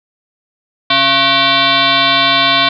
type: tone with frequency modulation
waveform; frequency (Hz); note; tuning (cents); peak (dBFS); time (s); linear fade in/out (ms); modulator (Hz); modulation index
sine; 2315; D7; -25; -8; 0.9-2.69; 5; 408; 4.3
effects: none